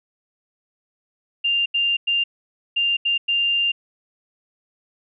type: tone bursts at uneven times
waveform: sine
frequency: 2794 Hz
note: F7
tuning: in tune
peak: -17 dBFS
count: 6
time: 1.44-1.66 / 1.74-1.97 / 2.07-2.24 / 2.76-2.97 / 3.05-3.18 / 3.28-3.72 s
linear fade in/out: 10 ms
effects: none